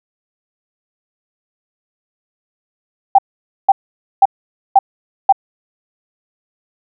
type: tone bursts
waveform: sine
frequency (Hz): 784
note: G5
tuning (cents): 0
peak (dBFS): -3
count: 5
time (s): 3.15-5.325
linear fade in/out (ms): 5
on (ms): 35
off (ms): 500
effects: none